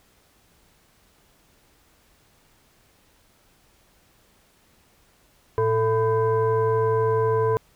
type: tone with frequency modulation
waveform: sine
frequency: 444 Hz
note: A4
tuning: 16 cents sharp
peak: -18 dBFS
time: 5.58-7.57 s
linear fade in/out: 0 ms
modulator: 557 Hz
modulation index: 0.89
effects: pink hiss -60 dBFS RMS until 7.75 s